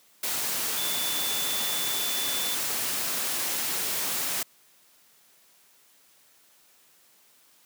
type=tone in noise; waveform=sine; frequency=3495 Hz; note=A7; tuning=12 cents flat; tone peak=-32 dBFS; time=0.77-2.55 s; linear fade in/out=5 ms; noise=white; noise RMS=-29 dBFS; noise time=0.23-4.43 s; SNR=-6 dB; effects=white hiss -60 dBFS RMS until 7.65 s + high-pass 150 Hz 12 dB/octave